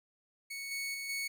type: tone with level steps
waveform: sawtooth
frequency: 2217 Hz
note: C#7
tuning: in tune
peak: -36 / -32 / -35 / -31 dBFS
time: 0.5-1.28 s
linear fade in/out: 10 ms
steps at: 0.71 / 0.94 / 1.09 s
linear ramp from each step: 5 ms
effects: none